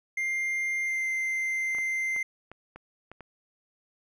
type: tone with pitch glide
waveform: triangle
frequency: 2100 to 2084 Hz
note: C7 to C7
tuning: +6 to -7 cents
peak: -25 dBFS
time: 0.17-2.23 s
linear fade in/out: 5 ms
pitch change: -13 cents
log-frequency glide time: 0.84-1.08 s
type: clicks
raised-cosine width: 0.5 ms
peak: -29 dBFS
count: 7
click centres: 1.749 / 1.785 / 2.163 / 2.516 / 2.76 / 3.116 / 3.207 s
effects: none